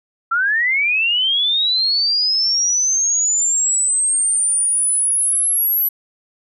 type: linear sweep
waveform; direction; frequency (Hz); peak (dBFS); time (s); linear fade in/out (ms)
sine; up; 1326 to 11840; -14; 0.31-5.89; 10
effects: none